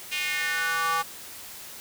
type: tone with high-pass filter sweep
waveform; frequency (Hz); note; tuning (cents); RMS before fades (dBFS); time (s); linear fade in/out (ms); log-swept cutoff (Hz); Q
square; 164.81; E3; 0; -27; 0.11-1.03; 20; 2600 to 1000; 3.9
effects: white hiss -42 dBFS RMS until 1.8 s